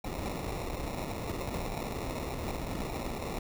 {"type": "noise with sample-and-hold", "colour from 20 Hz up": "pink", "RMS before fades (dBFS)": -36, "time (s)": [0.04, 3.39], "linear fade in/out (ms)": 5, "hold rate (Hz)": 1575, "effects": []}